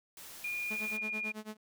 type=noise; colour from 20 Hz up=white; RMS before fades=-49 dBFS; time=0.17-0.97 s; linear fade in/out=2 ms
type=tone; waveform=sine; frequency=2426 Hz; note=D#7; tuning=44 cents flat; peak=-34 dBFS; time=0.44-1.32 s; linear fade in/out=5 ms
type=tone with tremolo; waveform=sawtooth; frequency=215.1 Hz; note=A3; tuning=39 cents flat; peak=-35 dBFS; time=0.7-1.57 s; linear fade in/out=10 ms; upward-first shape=sine; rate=9.1 Hz; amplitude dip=95%
effects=none